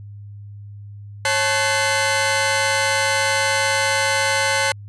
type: tone cluster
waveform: sawtooth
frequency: 547 / 871 / 1507 / 2067 Hz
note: C#5 / A5 / F#6 / C7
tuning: -23 / -18 / +31 / -22 cents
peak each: -19 dBFS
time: 1.25-4.72 s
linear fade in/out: 2 ms
effects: added 102 Hz sine -34 dBFS peak until 4.88 s + resampled to 24000 Hz